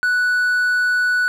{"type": "tone", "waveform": "triangle", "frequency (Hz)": 1480, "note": "F#6", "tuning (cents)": 0, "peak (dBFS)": -13, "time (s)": [0.03, 1.28], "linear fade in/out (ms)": 0, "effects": []}